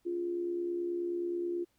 sine tone with amplitude modulation, 348.5 Hz, F4, 4 cents flat, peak -29 dBFS, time 0.05-1.65 s, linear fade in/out 20 ms, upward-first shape sine, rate 69.4 Hz, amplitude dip 50%, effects pink hiss -74 dBFS RMS until 1.78 s

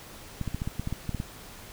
clicks, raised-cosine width 5 ms, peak -18 dBFS, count 11, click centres 0.413 / 0.477 / 0.546 / 0.619 / 0.675 / 0.796 / 0.874 / 0.926 / 1.093 / 1.147 / 1.201 s, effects pink hiss -46 dBFS RMS until 1.72 s

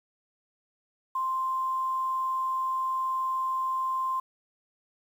sine tone with quantisation, 1046.5 Hz, C6, in tune, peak -26 dBFS, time 1.15-4.2 s, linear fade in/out 5 ms, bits 9, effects none

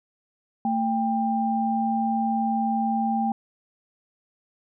sine tone pair together, 224.9 / 794 Hz, A3 / G5, +38 / +22 cents, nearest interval octave + minor seventh, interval 2184 cents, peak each -24 dBFS, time 0.65-3.32 s, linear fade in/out 2 ms, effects none

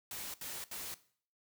white noise bursts, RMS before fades -43 dBFS, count 3, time 0.11-0.942 s, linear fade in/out 2 ms, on 230 ms, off 71 ms, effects noise-tail reverb RT60 0.5 s tail -17 dB re dry

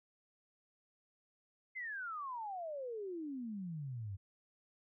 sine exponential sweep, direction down, 2112 to 92.5 Hz, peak -40 dBFS, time 1.75-4.17 s, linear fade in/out 20 ms, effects none

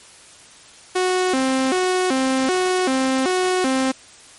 sawtooth tone with vibrato, 311.1 Hz, D#4, in tune, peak -13 dBFS, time 0.95-3.92 s, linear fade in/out 10 ms, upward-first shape square, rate 1.3 Hz, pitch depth 290 cents each way, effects white hiss -45 dBFS RMS until 4.38 s + MP3 48 kbps

